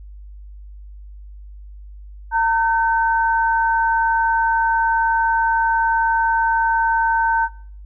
sine tone pair together, 911 / 1532.1 Hz, A#5 / G6, -40 / -40 cents, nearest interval major sixth, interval 900 cents, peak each -15 / -20 dBFS, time 2.31-7.49 s, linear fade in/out 50 ms, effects noise-tail reverb RT60 0.5 s tail -21 dB re dry + added 50 Hz sine -35 dBFS peak until 7.85 s

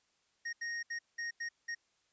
square tone bursts at uneven times, 1864.7 Hz, A#6, in tune, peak -37 dBFS, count 6, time 0.45-0.53 / 0.61-0.83 / 0.9-0.99 / 1.18-1.31 / 1.4-1.49 / 1.68-1.75 s, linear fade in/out 10 ms, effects white hiss -75 dBFS RMS until 2.12 s + resampled to 16000 Hz

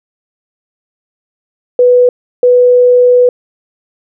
sine tone bursts at uneven times, 493.9 Hz, B4, in tune, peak -3 dBFS, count 2, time 1.79-2.09 / 2.43-3.29 s, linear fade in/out 2 ms, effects none

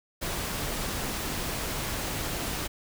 pink noise, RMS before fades -32 dBFS, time 0.21-2.68 s, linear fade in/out 20 ms, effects none

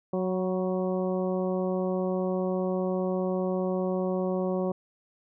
harmonic tone with a mistuned harmonic, 185 Hz, F#3, in tune, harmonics 1 / 2 / 3 / 4 / 5 / 6, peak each -29 / -30 / -31 / -39 / -43 / -43 dBFS, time 0.13-4.72 s, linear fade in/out 5 ms, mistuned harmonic 5, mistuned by +42 cents, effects none

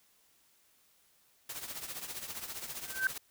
white noise with tremolo, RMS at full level -39 dBFS, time 1.49-3.18 s, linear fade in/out 5 ms, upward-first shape triangle, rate 15 Hz, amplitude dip 75%
sine tone with exponential growth, 1549 Hz, G6, 21 cents flat, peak -23 dBFS, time 2.84-3.07 s, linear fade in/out 1 ms, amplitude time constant 50 ms
effects white hiss -68 dBFS RMS until 3.3 s

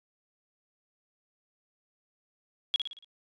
sine tone with echo, 3322 Hz, G#7, in tune, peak -22 dBFS, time 2.74-2.76 s, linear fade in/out 0 ms, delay 57 ms, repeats 5, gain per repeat -6 dB, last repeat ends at 3.045 s, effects resampled to 22050 Hz

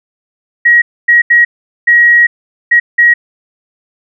sine tone bursts at uneven times, 1900 Hz, A#6, 33 cents sharp, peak -3 dBFS, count 6, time 0.65-0.82 / 1.08-1.22 / 1.3-1.45 / 1.87-2.27 / 2.71-2.8 / 2.98-3.14 s, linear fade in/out 10 ms, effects none

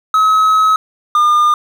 triangle tone pair in turn, 1281 / 1209.1 Hz, E6 / D#6, -50 / -50 cents, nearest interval minor second, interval 100 cents, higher first, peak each -6 dBFS, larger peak neither, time 0.14-0.76 / 1.15-1.54 s, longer first, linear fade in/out 2 ms, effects 7-bit

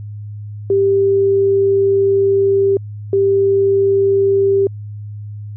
sine tone bursts at uneven times, 393.5 Hz, G4, 7 cents sharp, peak -10 dBFS, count 2, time 0.7-2.77 / 3.13-4.67 s, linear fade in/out 2 ms, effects added 104 Hz sine -26 dBFS peak until 5.56 s

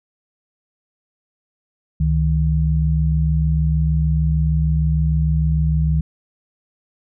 sine tone pair together, 69.53 / 156.1 Hz, C#2 / D#3, +6 / +6 cents, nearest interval octave + major second, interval 1400 cents, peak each -17 dBFS, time 2-6.01 s, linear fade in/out 5 ms, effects none

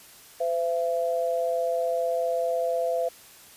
sine tone pair together, 510 / 674.3 Hz, C5 / E5, -44 / +39 cents, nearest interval perfect fourth, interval 483 cents, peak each -26 dBFS, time 0.4-3.09 s, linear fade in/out 10 ms, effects white hiss -50 dBFS RMS until 3.56 s + resampled to 32000 Hz

